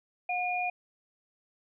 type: tone pair together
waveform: sine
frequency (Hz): 721 / 2432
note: F#5 / D#7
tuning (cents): -45 / -40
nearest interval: octave + major sixth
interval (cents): 2105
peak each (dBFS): -30 / -32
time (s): 0.29-0.7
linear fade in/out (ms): 5
effects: none